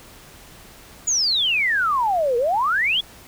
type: exponential two-way sweep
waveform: sine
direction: down then up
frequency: 7040 to 459.7 to 3484 Hz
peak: -17 dBFS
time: 1.07-3.01 s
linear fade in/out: 10 ms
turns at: 2.37 s
effects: pink hiss -45 dBFS RMS until 3.27 s